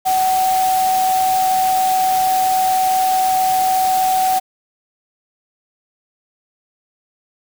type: tone in noise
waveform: sine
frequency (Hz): 752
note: F#5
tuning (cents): +28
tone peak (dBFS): -13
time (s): 0.05-4.4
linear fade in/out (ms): 20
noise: white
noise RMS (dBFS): -26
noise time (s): 0.05-4.4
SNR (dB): +10
effects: none